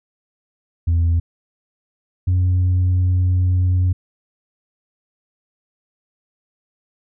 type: tone pair in turn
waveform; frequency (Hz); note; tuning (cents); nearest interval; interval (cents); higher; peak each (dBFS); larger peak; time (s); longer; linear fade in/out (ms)
sine; 84.1 / 90.94; E2 / F#2; +35 / -29; minor second; 136; second; -11; neither; 0.87-1.2 / 2.27-3.93; second; 10
effects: tanh soft clip ceiling -12 dBFS